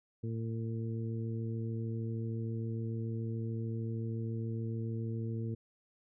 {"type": "harmonic tone", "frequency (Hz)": 113.4, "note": "A#2", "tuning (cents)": -47, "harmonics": [1, 2, 3, 4], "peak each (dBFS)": [-35, -41, -45, -47], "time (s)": [0.23, 5.55], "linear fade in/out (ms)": 10, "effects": []}